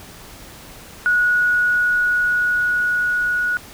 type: tone with level ramp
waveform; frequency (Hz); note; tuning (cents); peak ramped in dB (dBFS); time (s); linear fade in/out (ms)
sine; 1459; F#6; -25; -13 to -17; 1.06-3.57; 0
effects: pink hiss -40 dBFS RMS until 3.73 s

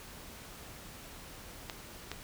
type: clicks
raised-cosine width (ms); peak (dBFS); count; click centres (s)
0.2; -20; 2; 1.698 / 2.116
effects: pink hiss -49 dBFS RMS until 2.23 s

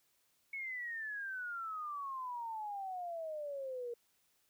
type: exponential sweep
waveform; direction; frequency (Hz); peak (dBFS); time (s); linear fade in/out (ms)
sine; down; 2217 to 468.2; -39; 0.53-3.94; 5
effects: white hiss -75 dBFS RMS until 4.49 s

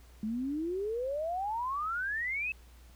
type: exponential sweep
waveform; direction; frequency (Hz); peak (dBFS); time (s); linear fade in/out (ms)
sine; up; 208.9 to 2637; -31; 0.23-2.52; 2
effects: added 60 Hz sine -53 dBFS peak until 2.95 s + pink hiss -62 dBFS RMS until 2.95 s

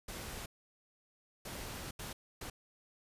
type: noise bursts at uneven times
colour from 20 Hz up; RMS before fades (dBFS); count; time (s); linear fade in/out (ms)
pink; -44; 4; 0.08-0.46 / 1.45-1.91 / 1.99-2.13 / 2.41-2.5; 5
effects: resampled to 32000 Hz

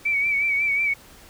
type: tone with vibrato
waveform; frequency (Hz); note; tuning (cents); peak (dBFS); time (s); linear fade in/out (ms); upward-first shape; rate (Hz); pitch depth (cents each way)
sine; 2284; D7; -49; -19; 0.05-0.94; 10; sine; 5.5; 51
effects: pink hiss -48 dBFS RMS until 1.29 s

